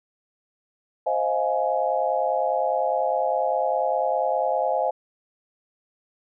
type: chord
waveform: sine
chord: F minor seventh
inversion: second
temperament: just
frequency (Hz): 523.8 / 628.6 / 698.5 / 838.1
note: C5 / Eb5 / F5 / Ab5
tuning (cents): +2 / +18 / 0 / +16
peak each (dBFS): -26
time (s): 1.06-4.91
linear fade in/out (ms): 10
effects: none